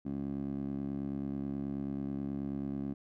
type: tone with band-pass filter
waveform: 15% pulse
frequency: 69.3 Hz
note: C#2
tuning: in tune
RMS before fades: -37 dBFS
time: 0.05-2.94 s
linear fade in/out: 10 ms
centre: 260 Hz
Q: 2.3
effects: none